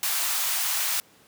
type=high-pass noise; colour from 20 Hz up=white; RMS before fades=-26 dBFS; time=0.03-1 s; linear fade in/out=0 ms; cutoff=750 Hz; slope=24 dB/octave; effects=pink hiss -56 dBFS RMS until 1.27 s + high-pass 150 Hz 12 dB/octave